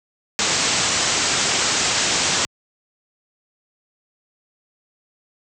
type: low-pass noise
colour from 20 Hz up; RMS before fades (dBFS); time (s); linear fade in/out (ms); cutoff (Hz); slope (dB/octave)
white; -20; 0.39-2.45; 0; 8000; 96
effects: high-pass 80 Hz 12 dB/octave